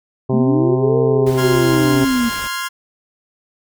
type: harmonic tone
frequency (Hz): 130.1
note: C3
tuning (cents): -9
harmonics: 1 / 2 / 3 / 4 / 5 / 6 / 7 / 8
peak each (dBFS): -18 / -22 / -19 / -29 / -28 / -32 / -33 / -34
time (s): 0.29-2.05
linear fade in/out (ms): 10
type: linear two-way sweep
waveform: sine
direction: up then down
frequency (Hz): 207.7 to 460.2 to 228.1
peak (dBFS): -14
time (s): 0.32-2.3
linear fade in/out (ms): 20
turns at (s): 0.97
type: noise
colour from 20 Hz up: pink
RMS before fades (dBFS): -32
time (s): 1.26-2.48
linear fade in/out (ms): 10
type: chord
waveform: sawtooth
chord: F minor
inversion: second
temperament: equal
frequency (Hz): 1046.5 / 1396.9 / 1661.2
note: C6 / F6 / Ab6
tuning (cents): 0 / 0 / 0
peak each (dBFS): -21 / -22 / -24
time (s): 1.37-2.69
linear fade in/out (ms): 20
effects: none